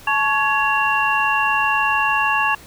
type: tone cluster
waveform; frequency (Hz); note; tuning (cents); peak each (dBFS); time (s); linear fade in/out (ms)
sine; 866 / 1113 / 1676 / 2755; A5 / C#6 / G#6 / F7; -28 / +7 / +15 / -24; -21; 0.07-2.55; 5
effects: pink hiss -43 dBFS RMS until 2.66 s